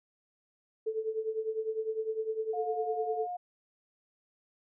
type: tone with tremolo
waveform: sine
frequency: 440 Hz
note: A4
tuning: in tune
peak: -27 dBFS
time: 0.86-3.27 s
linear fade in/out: 10 ms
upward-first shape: triangle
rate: 9.9 Hz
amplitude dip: 85%
type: tone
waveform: sine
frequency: 715 Hz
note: F5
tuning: 41 cents sharp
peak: -34 dBFS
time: 2.53-3.37 s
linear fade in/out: 10 ms
effects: none